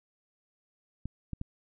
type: clicks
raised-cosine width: 5 ms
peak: -23 dBFS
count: 3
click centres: 1.056 / 1.333 / 1.414 s
effects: none